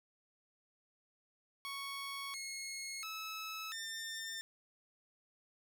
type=tone with pitch steps; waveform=15% pulse; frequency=1110 / 2167 / 1299 / 1801 Hz; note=C#6 / C#7 / E6 / A6; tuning=+2 / -40 / -26 / +40 cents; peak=-35 dBFS; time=1.65-4.41 s; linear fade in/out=0 ms; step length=690 ms; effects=none